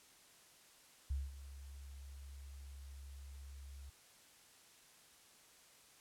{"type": "tone with ADSR envelope", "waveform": "sine", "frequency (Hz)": 68.7, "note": "C#2", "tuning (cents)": -15, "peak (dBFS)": -34, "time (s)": [1.1, 3.9], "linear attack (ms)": 8, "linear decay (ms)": 200, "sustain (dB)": -15, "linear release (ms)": 6, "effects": ["white hiss -64 dBFS RMS until 6 s", "low-pass 11000 Hz 12 dB/octave"]}